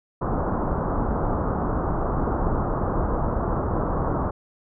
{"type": "low-pass noise", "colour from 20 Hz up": "pink", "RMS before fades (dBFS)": -24, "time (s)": [0.21, 4.31], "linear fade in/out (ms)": 10, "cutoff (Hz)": 1300, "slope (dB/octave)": 48, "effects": []}